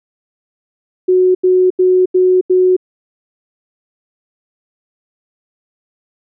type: tone bursts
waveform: sine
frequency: 368 Hz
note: F#4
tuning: 9 cents flat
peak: -7 dBFS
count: 5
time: 1.08-2.766 s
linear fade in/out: 10 ms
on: 270 ms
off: 84 ms
effects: none